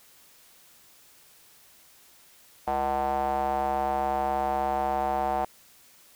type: tone with band-pass filter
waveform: square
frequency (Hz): 68.3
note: C#2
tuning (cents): -25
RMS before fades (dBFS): -27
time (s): 2.67-5.45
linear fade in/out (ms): 5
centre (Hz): 780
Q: 5.4
effects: white hiss -56 dBFS RMS until 6.15 s